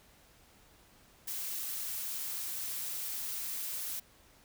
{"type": "noise", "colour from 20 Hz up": "blue", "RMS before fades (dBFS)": -38, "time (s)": [1.27, 4], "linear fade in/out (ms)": 10, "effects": ["pink hiss -62 dBFS RMS until 4.44 s"]}